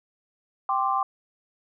sine chord, G suspended fourth, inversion none, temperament equal, 784 / 1046.5 / 1174.7 Hz, G5 / C6 / D6, 0 / 0 / 0 cents, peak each -26 dBFS, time 0.69-1.03 s, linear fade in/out 2 ms, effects none

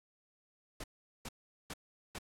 pink noise bursts, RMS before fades -43 dBFS, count 4, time 0.8-2.186 s, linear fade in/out 5 ms, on 39 ms, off 410 ms, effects low-pass 11000 Hz 12 dB/octave

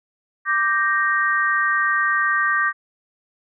sine chord, G minor, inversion second, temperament equal, 1174.7 / 1568 / 1864.7 Hz, D6 / G6 / Bb6, 0 / 0 / 0 cents, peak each -21 dBFS, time 0.45-2.73 s, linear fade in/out 50 ms, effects none

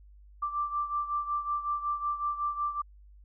sine beating tone pair, 1174.7 / 1180.1 Hz, D6 / D6, 0 / +8 cents, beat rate 5.4 Hz, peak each -30 / -35 dBFS, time 0.42-2.82 s, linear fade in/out 10 ms, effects added 50 Hz sine -51 dBFS peak until 3.24 s

